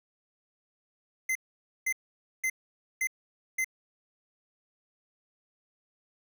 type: tone bursts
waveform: square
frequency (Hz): 2065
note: C7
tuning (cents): -23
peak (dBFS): -27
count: 5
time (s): 1.29-3.645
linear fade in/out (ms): 5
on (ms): 63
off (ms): 510
effects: none